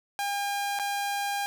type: tone with dropouts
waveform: sawtooth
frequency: 806 Hz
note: G5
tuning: 48 cents sharp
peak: -24 dBFS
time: 0.19-1.46 s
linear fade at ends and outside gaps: 0 ms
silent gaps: 0.789-0.797 s
effects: none